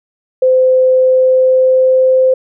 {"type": "tone with pitch glide", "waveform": "sine", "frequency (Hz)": [515, 518.6], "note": ["C5", "C5"], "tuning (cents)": [-28, -15], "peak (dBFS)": -6, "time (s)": [0.42, 2.34], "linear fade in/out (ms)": 5, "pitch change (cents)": 13, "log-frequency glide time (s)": [0.92, 2.13], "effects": []}